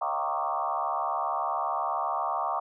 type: tone with frequency modulation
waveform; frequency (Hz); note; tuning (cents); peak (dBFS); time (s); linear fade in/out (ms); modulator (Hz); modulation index
sine; 932.3; A#5; 0; -26; 0.01-2.6; 10; 72.5; 3.9
effects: none